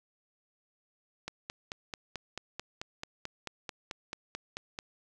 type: click train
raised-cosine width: 0.2 ms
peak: -20 dBFS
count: 17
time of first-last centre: 1.28-4.789 s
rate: 4.56 Hz
effects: none